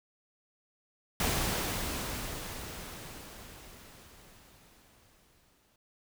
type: noise with exponential decay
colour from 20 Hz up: pink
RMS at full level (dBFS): -29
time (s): 1.2-5.76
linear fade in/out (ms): 2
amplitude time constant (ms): 990
effects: none